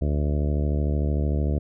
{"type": "harmonic tone", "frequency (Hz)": 73.3, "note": "D2", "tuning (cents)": -3, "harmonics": [1, 2, 3, 4, 5, 6, 7, 8, 9], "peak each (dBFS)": [-22, -28, -32, -34, -36, -38, -39, -40, -41], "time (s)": [0.01, 1.59], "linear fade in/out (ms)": 10, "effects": []}